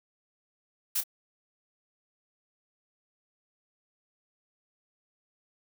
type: noise with echo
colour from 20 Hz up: blue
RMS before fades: -28 dBFS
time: 0.95-1.01 s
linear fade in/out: 10 ms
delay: 28 ms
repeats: 1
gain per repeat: -10 dB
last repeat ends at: 1.038 s
effects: none